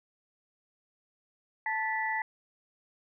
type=tone cluster; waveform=sine; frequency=881 / 1751 / 1969 Hz; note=A5 / A6 / B6; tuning=+2 / -9 / -6 cents; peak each=-32 / -37 / -32 dBFS; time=1.66-2.22 s; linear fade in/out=2 ms; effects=none